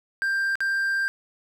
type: tone with dropouts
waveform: triangle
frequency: 1584 Hz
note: G6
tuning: 18 cents sharp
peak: -20 dBFS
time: 0.22-1.08 s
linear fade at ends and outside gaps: 0 ms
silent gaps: 0.555-0.605 s
effects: none